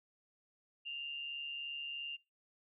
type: tone with amplitude modulation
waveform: sine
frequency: 2794 Hz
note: F7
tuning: in tune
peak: -38 dBFS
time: 0.85-2.17 s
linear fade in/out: 20 ms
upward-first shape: sine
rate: 143 Hz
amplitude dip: 45%
effects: noise-tail reverb RT60 0.3 s tail -26 dB re dry